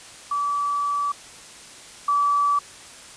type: tone pair in turn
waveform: sine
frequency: 1152 / 1152 Hz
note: D6 / D6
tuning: -34 / -34 cents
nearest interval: unison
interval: 0 cents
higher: neither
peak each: -21 / -17 dBFS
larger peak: second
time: 0.31-1.12 / 2.08-2.59 s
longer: first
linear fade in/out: 5 ms
effects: white hiss -43 dBFS RMS until 3.16 s + resampled to 22050 Hz